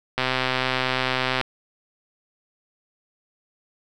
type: click train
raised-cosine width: 0.3 ms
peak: -6 dBFS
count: 160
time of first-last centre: 0.18-1.413 s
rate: 129 Hz
effects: none